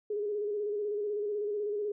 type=tone with vibrato; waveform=sine; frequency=415.3 Hz; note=G#4; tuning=in tune; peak=-30 dBFS; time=0.1-1.92 s; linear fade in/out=5 ms; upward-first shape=square; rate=16 Hz; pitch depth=36 cents each way; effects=none